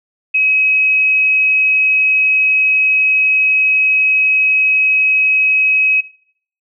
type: tone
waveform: sine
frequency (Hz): 2548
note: D#7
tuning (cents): +41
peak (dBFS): -10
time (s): 0.34-6.01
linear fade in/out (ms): 10
effects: noise-tail reverb RT60 0.6 s tail -19 dB re dry